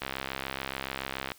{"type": "click train", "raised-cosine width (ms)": 0.3, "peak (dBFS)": -16, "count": 88, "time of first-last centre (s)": [0.02, 1.319], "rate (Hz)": 67, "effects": ["white hiss -57 dBFS RMS until 1.38 s"]}